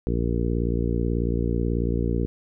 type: harmonic tone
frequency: 58.27 Hz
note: A#1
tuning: in tune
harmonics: 1 / 2 / 3 / 4 / 5 / 6 / 7 / 8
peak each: -25 / -28 / -30 / -31 / -32 / -33 / -33 / -34 dBFS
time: 0.07-2.26 s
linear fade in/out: 0 ms
effects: none